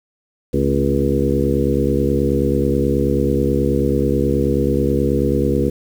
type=harmonic tone with a mistuned harmonic; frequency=69.3 Hz; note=C#2; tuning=in tune; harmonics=1 / 2 / 3 / 4 / 5 / 6 / 7; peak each=-22 / -22 / -22 / -22 / -22 / -22 / -22 dBFS; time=0.53-5.7 s; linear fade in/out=10 ms; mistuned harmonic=3; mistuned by=+73 cents; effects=7-bit